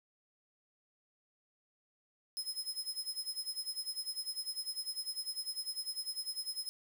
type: tone with tremolo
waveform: sawtooth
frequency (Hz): 5120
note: D#8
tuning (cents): +49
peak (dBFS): -32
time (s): 2.37-6.69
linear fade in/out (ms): 0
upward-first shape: sine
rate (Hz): 10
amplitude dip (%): 85
effects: 10-bit